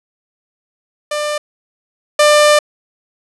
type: tone pair in turn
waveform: sawtooth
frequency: 596 / 596 Hz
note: D5 / D5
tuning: +25 / +25 cents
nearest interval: unison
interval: 0 cents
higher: neither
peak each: -13 / -3 dBFS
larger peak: second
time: 1.11-1.38 / 2.19-2.59 s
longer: second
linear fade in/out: 5 ms
effects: resampled to 24000 Hz + 7-bit